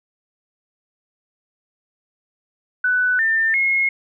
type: tone with pitch steps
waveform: sine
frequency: 1493 / 1796.1 / 2161 Hz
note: F#6 / A6 / C#7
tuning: +15 / +35 / -45 cents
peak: -15 dBFS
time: 2.84-3.89 s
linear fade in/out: 5 ms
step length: 350 ms
effects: none